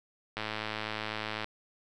click train, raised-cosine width 0.3 ms, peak -18 dBFS, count 117, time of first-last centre 0.37-1.444 s, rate 108 Hz, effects none

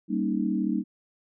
sine chord, Eb dominant seventh, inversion first, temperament equal, 196 / 233.1 / 277.2 / 311.1 Hz, G3 / Bb3 / Db4 / Eb4, 0 / 0 / 0 / 0 cents, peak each -28 / -29 / -32 / -29 dBFS, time 0.08-0.84 s, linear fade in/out 50 ms, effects none

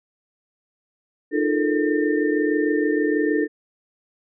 sine tone cluster, 303.2 / 344.6 / 432.7 / 459.1 / 1806 Hz, D#4 / F4 / A4 / A#4 / A6, -45 / -23 / -29 / -26 / +45 cents, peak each -21 / -26 / -23 / -28 / -29 dBFS, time 1.31-3.48 s, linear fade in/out 50 ms, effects none

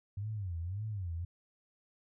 sine tone with vibrato, 95.3 Hz, G2, 48 cents flat, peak -35 dBFS, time 0.17-1.25 s, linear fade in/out 5 ms, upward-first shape sine, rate 1.8 Hz, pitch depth 240 cents each way, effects none

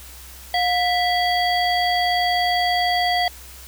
harmonic tone with a mistuned harmonic, 659.3 Hz, E5, in tune, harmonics 1 / 3 / 5 / 7, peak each -19 / -24 / -26 / -27 dBFS, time 0.54-3.28 s, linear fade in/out 2 ms, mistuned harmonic 1, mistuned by +140 cents, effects added 63 Hz sine -42 dBFS peak until 3.67 s + white hiss -42 dBFS RMS until 3.67 s

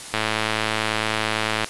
click train, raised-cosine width 0.3 ms, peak -5 dBFS, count 165, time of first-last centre 0.14-1.645 s, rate 109 Hz, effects white hiss -36 dBFS RMS until 1.69 s + resampled to 24000 Hz

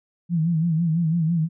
sine tone with vibrato, 164.81 Hz, E3, in tune, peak -18 dBFS, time 0.29-1.49 s, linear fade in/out 50 ms, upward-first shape sine, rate 6 Hz, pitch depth 93 cents each way, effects none

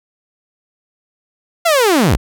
sawtooth linear sweep, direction down, 698.5 to 33.9 Hz, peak -6 dBFS, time 1.65-2.17 s, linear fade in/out 10 ms, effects none

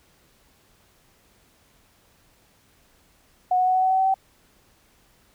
sine tone with pitch steps, 732 / 737.1 / 742.2 / 747.4 / 752.6 / 757.8 / 763.1 / 768.4 Hz, F#5 / F#5 / F#5 / F#5 / F#5 / F#5 / G5 / G5, -19 / -7 / +5 / +17 / +29 / +41 / -47 / -35 cents, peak -17 dBFS, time 3.51-4.142 s, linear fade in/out 5 ms, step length 79 ms, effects pink hiss -60 dBFS RMS until 5.34 s

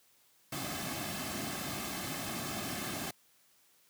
pink noise with comb filter, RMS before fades -38 dBFS, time 0.52-3.11 s, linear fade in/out 5 ms, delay 2.1 ms, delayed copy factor -0.6, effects white hiss -67 dBFS RMS until 3.89 s + high-pass 100 Hz 12 dB/octave

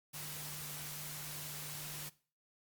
sine tone in noise, 150 Hz, D3, 37 cents sharp, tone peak -50 dBFS, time 0.13-2.1 s, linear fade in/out 20 ms, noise white, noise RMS -45 dBFS, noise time 0.13-2.1 s, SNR -8 dB, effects noise-tail reverb RT60 0.4 s tail -19 dB re dry + Opus 48 kbps

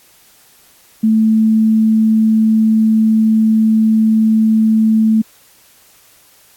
sine tone, 220 Hz, A3, in tune, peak -8 dBFS, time 1.03-5.22 s, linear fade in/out 10 ms, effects white hiss -48 dBFS RMS until 6.56 s + AAC 64 kbps

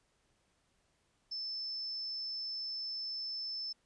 sine tone, 5274 Hz, E8, in tune, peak -37 dBFS, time 1.31-3.73 s, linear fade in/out 10 ms, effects pink hiss -75 dBFS RMS until 3.85 s + resampled to 22050 Hz

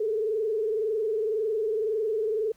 sine tone with frequency modulation, 434.3 Hz, A4, 23 cents flat, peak -24 dBFS, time 0-2.52 s, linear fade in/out 5 ms, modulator 21.9 Hz, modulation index 1, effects pink hiss -63 dBFS RMS until 2.56 s

